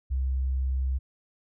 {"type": "tone", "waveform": "sine", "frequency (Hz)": 65.5, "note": "C2", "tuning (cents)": 2, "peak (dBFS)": -24, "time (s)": [0.1, 0.99], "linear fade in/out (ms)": 20, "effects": []}